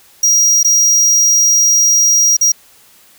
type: tone with dropouts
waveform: square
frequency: 5720 Hz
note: F8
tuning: 41 cents sharp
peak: -8 dBFS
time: 0.23-2.52 s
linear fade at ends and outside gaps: 5 ms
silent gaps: 0.631-0.646 / 2.368-2.411 s
effects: white hiss -46 dBFS RMS until 3.18 s